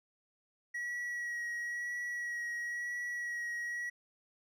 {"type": "tone with vibrato", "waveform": "triangle", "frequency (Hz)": 1917, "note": "A#6", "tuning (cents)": 48, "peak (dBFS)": -34, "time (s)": [0.74, 3.9], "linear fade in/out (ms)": 10, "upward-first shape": "sine", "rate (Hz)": 0.99, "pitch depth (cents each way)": 16, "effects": []}